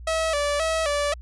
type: tone with vibrato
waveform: sawtooth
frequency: 612 Hz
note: D#5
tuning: 29 cents flat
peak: -18 dBFS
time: 0.07-1.14 s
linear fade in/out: 5 ms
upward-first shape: square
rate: 1.9 Hz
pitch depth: 92 cents each way
effects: added 60 Hz sine -37 dBFS peak until 1.21 s + resampled to 24000 Hz